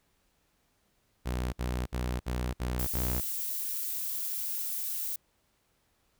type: tone bursts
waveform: sawtooth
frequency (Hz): 61.74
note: B1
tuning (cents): 0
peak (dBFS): -26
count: 6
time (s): 1.25-3.21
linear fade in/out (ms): 20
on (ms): 280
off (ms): 56
type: noise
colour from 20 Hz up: violet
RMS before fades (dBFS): -34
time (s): 2.79-5.16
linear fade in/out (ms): 5
effects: pink hiss -72 dBFS RMS until 6.19 s